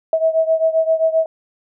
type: beating tone pair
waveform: sine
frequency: 643 / 650.6 Hz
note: E5 / E5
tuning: -43 / -23 cents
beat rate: 7.6 Hz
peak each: -15 / -18 dBFS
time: 0.13-1.26 s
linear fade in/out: 2 ms
effects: none